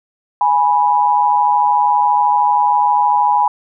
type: tone pair together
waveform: sine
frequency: 830.6 / 983.3 Hz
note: G#5 / B5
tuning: 0 / -8 cents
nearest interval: minor third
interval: 292 cents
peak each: -13 dBFS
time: 0.41-3.48 s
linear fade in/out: 2 ms
effects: none